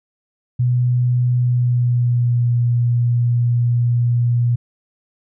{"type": "tone with pitch glide", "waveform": "sine", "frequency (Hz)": [123.47, 120.09], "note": ["B2", "B2"], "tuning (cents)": [0, -48], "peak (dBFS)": -13, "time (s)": [0.59, 4.56], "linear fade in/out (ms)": 10, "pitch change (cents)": -48, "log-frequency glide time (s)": [1.37, 2.52], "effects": []}